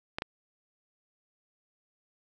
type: clicks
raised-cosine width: 0.3 ms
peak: -16 dBFS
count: 2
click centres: 0.185 / 0.221 s
effects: none